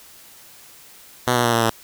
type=tone with pitch steps; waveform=5% pulse; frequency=123.47 / 120.79 / 118.17 / 115.6 / 113.09 Hz; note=B2 / B2 / A#2 / A#2 / A2; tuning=0 / -38 / +24 / -14 / +48 cents; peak=-5 dBFS; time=1.27-1.7 s; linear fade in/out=5 ms; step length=86 ms; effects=white hiss -46 dBFS RMS until 1.83 s